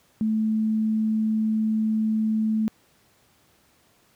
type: tone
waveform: sine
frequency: 218.3 Hz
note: A3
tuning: 13 cents flat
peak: -20 dBFS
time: 0.21-2.68 s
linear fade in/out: 0 ms
effects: pink hiss -61 dBFS RMS until 4.15 s + high-pass 80 Hz 12 dB/octave